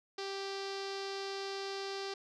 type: tone with low-pass filter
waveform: sawtooth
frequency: 392 Hz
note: G4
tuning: in tune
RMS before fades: -40 dBFS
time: 0.18-2.14 s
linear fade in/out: 5 ms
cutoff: 4800 Hz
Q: 3.5
effects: none